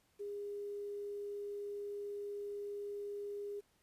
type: tone with quantisation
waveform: sine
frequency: 407.9 Hz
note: G#4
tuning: 31 cents flat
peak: -40 dBFS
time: 0.19-3.61 s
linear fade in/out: 20 ms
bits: 11
effects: pink hiss -74 dBFS RMS until 3.82 s + resampled to 32000 Hz